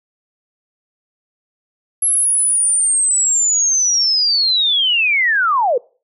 sine linear sweep, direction down, 11175 to 450.3 Hz, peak -12 dBFS, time 2.02-5.78 s, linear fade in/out 5 ms, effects noise-tail reverb RT60 0.4 s tail -25 dB re dry

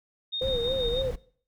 sine tone with tremolo, 3693 Hz, A#7, 17 cents flat, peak -28 dBFS, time 0.32-1.03 s, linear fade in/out 20 ms, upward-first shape square, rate 6.2 Hz, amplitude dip 30%
sine tone with vibrato, 500 Hz, B4, 21 cents sharp, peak -26 dBFS, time 0.41-1.11 s, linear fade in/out 5 ms, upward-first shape sine, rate 3.7 Hz, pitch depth 120 cents each way
brown noise, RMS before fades -35 dBFS, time 0.41-1.16 s, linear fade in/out 10 ms
effects noise-tail reverb RT60 0.5 s tail -20 dB re dry

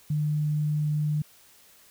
sine tone, 150.4 Hz, D3, 42 cents sharp, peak -23 dBFS, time 0.1-1.22 s, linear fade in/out 5 ms, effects white hiss -56 dBFS RMS until 1.9 s

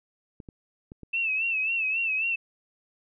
clicks, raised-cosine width 3 ms, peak -29 dBFS, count 4, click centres 0.402 / 0.488 / 0.919 / 1.033 s
sine tone with vibrato, 2637 Hz, E7, in tune, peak -24 dBFS, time 1.13-2.36 s, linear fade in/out 10 ms, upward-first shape sine, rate 3.7 Hz, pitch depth 75 cents each way
effects none

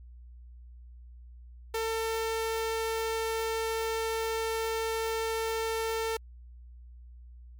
sawtooth tone, 448.8 Hz, A4, 34 cents sharp, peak -25 dBFS, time 1.74-6.17 s, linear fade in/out 5 ms, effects added 60 Hz sine -46 dBFS peak until 7.59 s + MP3 96 kbps

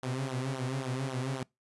sawtooth tone with flanger, 130.81 Hz, C3, in tune, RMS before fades -34 dBFS, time 0.03-1.43 s, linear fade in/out 0 ms, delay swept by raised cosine 0.41 to 6.41 ms, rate 3.7 Hz, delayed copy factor -0.85, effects noise-tail reverb RT60 0.2 s tail -24 dB re dry + resampled to 24000 Hz

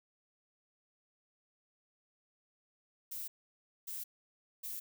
violet noise bursts, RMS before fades -42 dBFS, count 3, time 3.11-4.8 s, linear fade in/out 10 ms, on 170 ms, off 590 ms, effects none

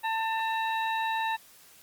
harmonic tone with a mistuned harmonic, 894 Hz, A5, 27 cents sharp, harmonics 1 / 2 / 3 / 4, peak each -28 / -34 / -38 / -40 dBFS, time 0.03-1.37 s, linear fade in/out 20 ms, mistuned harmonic 4, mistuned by +120 cents, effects white hiss -55 dBFS RMS until 1.82 s + Opus 32 kbps

